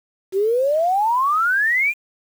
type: exponential sweep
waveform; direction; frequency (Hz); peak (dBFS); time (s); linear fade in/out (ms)
sine; up; 370 to 2474; -15; 0.32-1.94; 50
effects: 7-bit